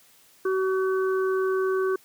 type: harmonic tone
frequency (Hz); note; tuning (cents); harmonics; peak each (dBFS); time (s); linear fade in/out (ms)
378.8; F#4; +41; 1 / 3 / 4; -22 / -32 / -34; 0.45-1.96; 5
effects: white hiss -57 dBFS RMS until 2.04 s + high-pass 80 Hz 12 dB/octave